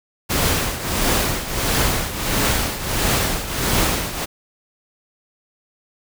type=noise with tremolo; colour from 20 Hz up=pink; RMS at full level=-17 dBFS; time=0.29-4.26 s; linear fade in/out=20 ms; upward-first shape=triangle; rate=1.5 Hz; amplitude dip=75%; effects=none